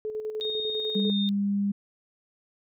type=tone with tremolo; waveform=sine; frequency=430.9 Hz; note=A4; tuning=36 cents flat; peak=-28 dBFS; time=0.05-1.1 s; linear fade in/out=0 ms; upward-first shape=square; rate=10 Hz; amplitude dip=50%
type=tone with pitch glide; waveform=sine; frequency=3700 to 3653 Hz; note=A#7 to A#7; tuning=-14 to -36 cents; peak=-29 dBFS; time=0.41-1.29 s; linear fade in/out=0 ms; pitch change=-22 cents; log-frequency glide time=1.02-1.15 s
type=tone; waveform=sine; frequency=201 Hz; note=G3; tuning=44 cents sharp; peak=-23 dBFS; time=0.95-1.72 s; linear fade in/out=10 ms
effects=none